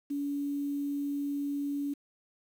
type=tone with quantisation; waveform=sine; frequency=284.7 Hz; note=C#4; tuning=46 cents sharp; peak=-30 dBFS; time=0.1-1.94 s; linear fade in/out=10 ms; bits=9; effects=none